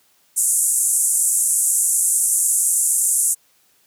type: band-pass noise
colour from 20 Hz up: pink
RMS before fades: -18 dBFS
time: 0.36-3.35 s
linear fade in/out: 20 ms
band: 7500 to 11000 Hz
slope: 48 dB/octave
effects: white hiss -59 dBFS RMS until 3.86 s + high-pass 80 Hz 12 dB/octave